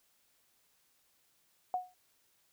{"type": "tone with exponential decay", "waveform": "sine", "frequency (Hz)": 731, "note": "F#5", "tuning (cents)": -21, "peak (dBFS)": -27, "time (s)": [1.74, 1.94], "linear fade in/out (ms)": 1, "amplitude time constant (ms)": 42, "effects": ["white hiss -72 dBFS RMS until 2.52 s"]}